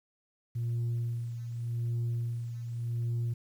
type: tone with tremolo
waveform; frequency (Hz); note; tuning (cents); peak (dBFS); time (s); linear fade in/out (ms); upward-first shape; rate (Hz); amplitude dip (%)
sine; 117.9; A#2; +20; -26; 0.55-3.34; 10; sine; 0.86; 65
effects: tanh soft clip ceiling -27 dBFS + 10-bit